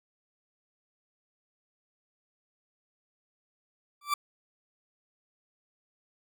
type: tone with exponential growth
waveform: 40% pulse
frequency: 1168 Hz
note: D6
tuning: 10 cents flat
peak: -21 dBFS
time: 4.01-4.14 s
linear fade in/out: 5 ms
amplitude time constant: 27 ms
effects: none